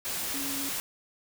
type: tone in noise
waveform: sine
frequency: 276.5 Hz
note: C#4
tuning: 4 cents flat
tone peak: -37 dBFS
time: 0.34-0.69 s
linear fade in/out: 0 ms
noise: white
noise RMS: -33 dBFS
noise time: 0.05-0.8 s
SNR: -7 dB
effects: none